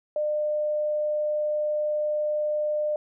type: tone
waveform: sine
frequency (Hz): 602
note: D5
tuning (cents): +43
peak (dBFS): -23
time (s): 0.16-2.96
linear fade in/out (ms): 2
effects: none